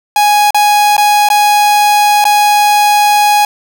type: tone with dropouts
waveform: 45% pulse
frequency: 830.6 Hz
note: G#5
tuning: in tune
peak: -6 dBFS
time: 0.16-3.45 s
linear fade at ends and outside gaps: 2 ms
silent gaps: 0.507-0.545 / 0.967-0.979 / 1.288-1.301 / 2.242-2.252 s
effects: none